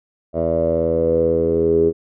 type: tone with low-pass filter sweep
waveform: 10% pulse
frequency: 82.41 Hz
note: E2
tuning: in tune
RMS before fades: -17 dBFS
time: 0.33-1.93 s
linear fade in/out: 50 ms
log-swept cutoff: 630 to 400 Hz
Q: 9.1
effects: none